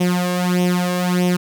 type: tone with flanger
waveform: sawtooth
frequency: 179.2 Hz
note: F3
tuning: 45 cents sharp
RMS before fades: -18 dBFS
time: 0-1.37 s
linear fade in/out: 10 ms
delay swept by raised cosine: 0.33 to 1.83 ms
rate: 1.6 Hz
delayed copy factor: +0.75
effects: none

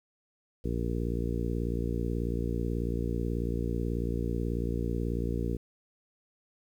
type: harmonic tone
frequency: 58.27 Hz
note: A#1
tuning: in tune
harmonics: 1 / 2 / 3 / 4 / 5 / 6 / 7 / 8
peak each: -32 / -35 / -37 / -38 / -39 / -40 / -40 / -41 dBFS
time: 0.64-5.57 s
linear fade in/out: 10 ms
effects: 10-bit

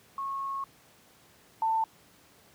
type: tone pair in turn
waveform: sine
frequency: 1094 / 891.8 Hz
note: C#6 / A5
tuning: -23 / +23 cents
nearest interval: major third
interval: 354 cents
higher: first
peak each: -31 / -24 dBFS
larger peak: second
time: 0.18-0.64 / 1.62-1.84 s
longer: first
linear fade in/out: 2 ms
effects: pink hiss -59 dBFS RMS until 2.54 s + high-pass 100 Hz 12 dB/octave

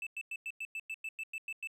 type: tone bursts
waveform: triangle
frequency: 2637 Hz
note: E7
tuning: in tune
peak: -35 dBFS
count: 12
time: 0.02-1.673 s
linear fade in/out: 2 ms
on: 47 ms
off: 99 ms
effects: none

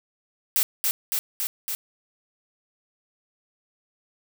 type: noise with echo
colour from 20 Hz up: blue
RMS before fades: -21 dBFS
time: 0.56-0.63 s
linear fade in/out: 0 ms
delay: 280 ms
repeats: 4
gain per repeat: -2 dB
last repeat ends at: 1.75 s
effects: none

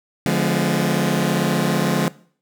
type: chord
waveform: sawtooth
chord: D diminished seventh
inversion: none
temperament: just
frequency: 146.83 / 176.2 / 211.4 / 253.7 Hz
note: D3 / F3 / Ab3 / Cb4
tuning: 0 / +16 / +31 / +47 cents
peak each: -19 / -17 / -18 / -22 dBFS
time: 0.26-2.08 s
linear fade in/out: 0 ms
effects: noise-tail reverb RT60 0.5 s tail -20 dB re dry

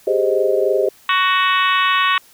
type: chord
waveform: sine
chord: Ab major seventh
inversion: third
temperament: equal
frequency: 392 / 415.3 / 523.3 / 622.3 Hz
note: G4 / Ab4 / C5 / Eb5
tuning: 0 / 0 / 0 / 0 cents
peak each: -18 / -20 / -19 / -20 dBFS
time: 0.07-0.89 s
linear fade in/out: 5 ms
type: harmonic tone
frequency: 372.4 Hz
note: F#4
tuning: 11 cents sharp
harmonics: 3 / 4 / 5 / 6 / 7 / 8 / 9 / 10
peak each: -16 / -23 / -21 / -27 / -22 / -24 / -28 / -27 dBFS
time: 1.09-2.18 s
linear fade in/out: 2 ms
effects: white hiss -49 dBFS RMS until 2.33 s

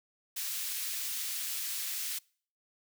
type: high-pass noise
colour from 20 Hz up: white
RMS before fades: -36 dBFS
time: 0.36-2.19 s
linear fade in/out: 10 ms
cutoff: 2200 Hz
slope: 12 dB/octave
effects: noise-tail reverb RT60 0.5 s tail -26 dB re dry

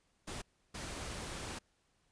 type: noise bursts at uneven times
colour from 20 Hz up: pink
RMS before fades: -43 dBFS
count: 2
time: 0.27-0.42 / 0.74-1.59 s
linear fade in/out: 10 ms
effects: pink hiss -75 dBFS RMS until 2.11 s + resampled to 22050 Hz

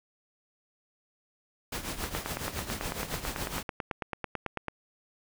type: noise with tremolo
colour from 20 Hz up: pink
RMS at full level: -33 dBFS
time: 1.72-3.63 s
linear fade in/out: 5 ms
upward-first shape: triangle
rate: 7.2 Hz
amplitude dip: 75%
type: click train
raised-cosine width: 0.5 ms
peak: -17 dBFS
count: 25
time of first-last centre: 2.04-4.683 s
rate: 9.08 Hz
effects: none

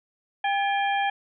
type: harmonic tone with a mistuned harmonic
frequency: 798 Hz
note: G5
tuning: 31 cents sharp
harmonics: 1 / 2 / 3 / 4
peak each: -23 / -29 / -33 / -35 dBFS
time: 0.44-1.1 s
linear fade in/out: 5 ms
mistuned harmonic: 2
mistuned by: +120 cents
effects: none

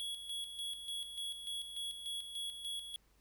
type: tone with tremolo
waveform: square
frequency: 3351 Hz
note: G#7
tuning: 15 cents sharp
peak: -39 dBFS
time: 0-2.96 s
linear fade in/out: 0 ms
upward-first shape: square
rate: 3.4 Hz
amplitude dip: 55%
effects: added 50 Hz sine -69 dBFS peak until 3.2 s + pink hiss -73 dBFS RMS until 3.2 s

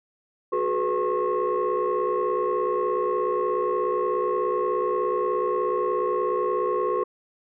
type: tone cluster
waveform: sine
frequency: 368.9 / 425.6 / 495.8 / 1084 Hz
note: F#4 / G#4 / B4 / C#6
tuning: -5 / +42 / +7 / -39 cents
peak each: -26 dBFS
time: 0.52-7.04 s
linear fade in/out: 10 ms
effects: tanh soft clip ceiling -16 dBFS

